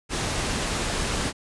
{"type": "low-pass noise", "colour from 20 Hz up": "pink", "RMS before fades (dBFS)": -27, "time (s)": [0.09, 1.33], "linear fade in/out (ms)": 50, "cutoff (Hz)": 10000, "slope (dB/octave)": 24, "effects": ["resampled to 24000 Hz"]}